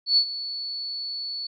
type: tone with ADSR envelope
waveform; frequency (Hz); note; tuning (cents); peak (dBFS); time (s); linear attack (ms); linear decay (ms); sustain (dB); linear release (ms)
sine; 4435; C#8; 0; -14; 0.06-1.47; 110; 76; -15; 6
effects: none